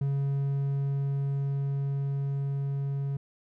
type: tone with level ramp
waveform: triangle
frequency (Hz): 139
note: C#3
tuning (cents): +5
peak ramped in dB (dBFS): -23 to -26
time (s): 0.01-3.17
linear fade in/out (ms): 5
effects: none